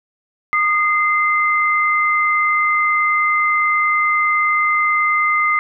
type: tone pair together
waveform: sine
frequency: 1227.5 / 2077 Hz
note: D#6 / C7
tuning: -24 / -13 cents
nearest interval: major sixth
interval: 911 cents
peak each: -16 dBFS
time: 0.53-5.59 s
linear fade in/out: 0 ms
effects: none